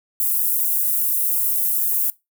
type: high-pass noise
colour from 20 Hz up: pink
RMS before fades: -20 dBFS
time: 0.2-2.1 s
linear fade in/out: 0 ms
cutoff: 12000 Hz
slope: 24 dB/octave
effects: noise-tail reverb RT60 0.2 s tail -20 dB re dry